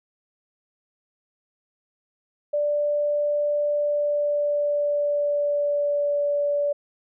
sine tone with pitch glide, 587.3 to 578.2 Hz, D5 to D5, 0 to -27 cents, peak -20 dBFS, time 2.53-6.73 s, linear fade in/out 10 ms, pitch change -27 cents, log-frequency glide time 3.7-6.23 s, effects none

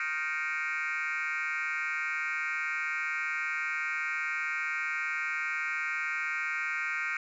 sine tone with frequency modulation, 1864.7 Hz, A#6, in tune, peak -28 dBFS, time 0-7.17 s, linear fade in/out 2 ms, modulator 155 Hz, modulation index 3.7, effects tanh soft clip ceiling -27 dBFS

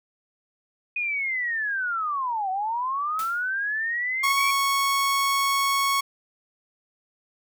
sine linear two-way sweep, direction down then up, 2489 to 738 to 2339 Hz, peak -24 dBFS, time 0.96-4.51 s, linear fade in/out 5 ms, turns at 2.5 s
white noise with exponential decay, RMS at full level -35 dBFS, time 3.19-3.5 s, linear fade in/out 1 ms, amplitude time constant 67 ms
sawtooth tone, 1105 Hz, C#6, 6 cents flat, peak -17 dBFS, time 4.23-6.01 s, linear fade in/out 10 ms
effects none

